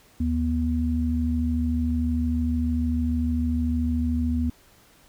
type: tone pair together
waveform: sine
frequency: 76.54 / 243 Hz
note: D#2 / B3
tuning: -28 / -28 cents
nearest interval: octave + minor sixth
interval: 2000 cents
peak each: -24 dBFS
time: 0.2-4.5 s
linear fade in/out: 5 ms
effects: pink hiss -56 dBFS RMS until 5.08 s